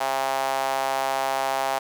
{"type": "tone with high-pass filter", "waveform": "sawtooth", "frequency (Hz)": 134.6, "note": "C3", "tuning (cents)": 49, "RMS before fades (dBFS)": -25, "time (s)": [0, 1.79], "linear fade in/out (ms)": 10, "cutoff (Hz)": 760, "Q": 3.6, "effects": ["9-bit"]}